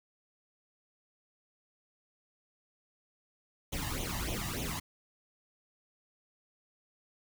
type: noise with flanger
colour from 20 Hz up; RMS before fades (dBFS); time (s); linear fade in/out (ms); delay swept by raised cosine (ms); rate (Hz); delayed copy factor
pink; -36; 3.72-4.8; 10; 0.3 to 1.07; 3.4; +0.85
effects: none